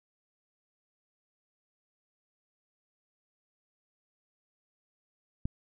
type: click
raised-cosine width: 5 ms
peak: -19 dBFS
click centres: 5.455 s
effects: none